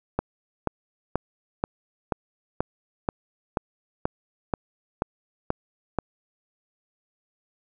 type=click train; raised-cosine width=1 ms; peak=-9 dBFS; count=13; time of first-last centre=0.19-5.987 s; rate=2.07 Hz; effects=none